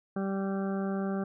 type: harmonic tone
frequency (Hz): 194.8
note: G3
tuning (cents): -11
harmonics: 1 / 2 / 3 / 4 / 6 / 7 / 8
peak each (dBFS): -30 / -36 / -40 / -42 / -46 / -47 / -48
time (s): 0.16-1.24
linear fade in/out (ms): 5
effects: none